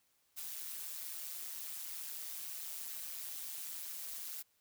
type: noise with amplitude modulation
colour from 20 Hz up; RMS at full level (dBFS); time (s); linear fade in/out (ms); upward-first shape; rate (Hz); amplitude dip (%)
blue; -41; 0.36-4.43; 20; sine; 160; 75
effects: white hiss -75 dBFS RMS until 4.6 s